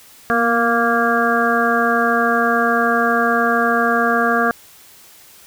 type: harmonic tone with a mistuned harmonic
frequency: 233.1 Hz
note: A#3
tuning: in tune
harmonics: 1 / 2 / 3 / 5 / 6 / 7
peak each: -21 / -21 / -20 / -20 / -22 / -20 dBFS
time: 0.3-4.51 s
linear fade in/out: 0 ms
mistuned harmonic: 1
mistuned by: +29 cents
effects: white hiss -45 dBFS RMS until 5.46 s